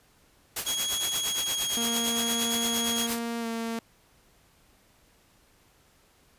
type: noise with tremolo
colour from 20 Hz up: white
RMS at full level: -29 dBFS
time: 0.56-3.19 s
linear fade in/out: 5 ms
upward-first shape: triangle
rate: 8.7 Hz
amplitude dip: 85%
type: tone with vibrato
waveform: 25% pulse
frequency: 3300 Hz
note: G#7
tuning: 12 cents flat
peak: -24 dBFS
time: 0.66-3.07 s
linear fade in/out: 10 ms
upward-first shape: triangle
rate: 0.68 Hz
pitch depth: 14 cents each way
type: tone with pitch glide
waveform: sawtooth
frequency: 233.1 to 228.7 Hz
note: A#3 to A#3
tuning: 0 to -33 cents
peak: -26 dBFS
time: 1.77-3.79 s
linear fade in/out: 0 ms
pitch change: -33 cents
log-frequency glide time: 3.4-3.46 s
effects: pink hiss -62 dBFS RMS until 6.38 s + resampled to 32000 Hz